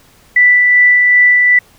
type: tone with tremolo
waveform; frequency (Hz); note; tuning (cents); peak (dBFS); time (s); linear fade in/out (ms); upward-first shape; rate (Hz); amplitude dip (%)
sine; 1975.5; B6; 0; -4; 0.36-1.59; 5; sine; 2.6; 25
effects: pink hiss -47 dBFS RMS until 1.78 s